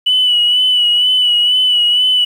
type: tone with vibrato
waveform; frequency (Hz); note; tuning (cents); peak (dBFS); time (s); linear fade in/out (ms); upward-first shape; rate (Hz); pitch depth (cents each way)
sine; 2960; F#7; 0; -8; 0.06-2.25; 10; sine; 2.1; 37
effects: tanh soft clip ceiling -4 dBFS + 7-bit